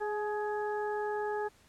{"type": "harmonic tone with a mistuned harmonic", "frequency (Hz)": 417.6, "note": "G#4", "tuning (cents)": 10, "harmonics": [1, 2, 3, 4], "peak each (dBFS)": [-33, -36, -46, -42], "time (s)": [0, 1.49], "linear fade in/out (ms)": 20, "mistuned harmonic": 2, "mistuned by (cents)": 25, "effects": ["pink hiss -63 dBFS RMS until 1.68 s", "low-pass 11000 Hz 12 dB/octave"]}